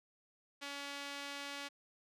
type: tone with band-pass filter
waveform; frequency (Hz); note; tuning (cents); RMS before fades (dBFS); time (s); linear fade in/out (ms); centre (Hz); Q
sawtooth; 282.7; C#4; +34; -45; 0.61-1.69; 20; 3200; 0.78
effects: none